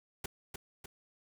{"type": "noise with echo", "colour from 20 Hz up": "pink", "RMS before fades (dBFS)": -38, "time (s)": [0.24, 0.26], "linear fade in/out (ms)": 5, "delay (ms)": 300, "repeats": 2, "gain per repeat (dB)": -5, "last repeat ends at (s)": 0.86, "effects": []}